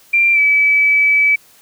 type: tone with pitch glide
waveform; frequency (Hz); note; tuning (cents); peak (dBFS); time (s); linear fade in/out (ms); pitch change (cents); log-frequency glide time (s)
sine; 2371 to 2296; D7 to D7; +16 to -40; -9; 0.13-1.36; 10; -56; 0.33-0.39
effects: white hiss -48 dBFS RMS until 1.61 s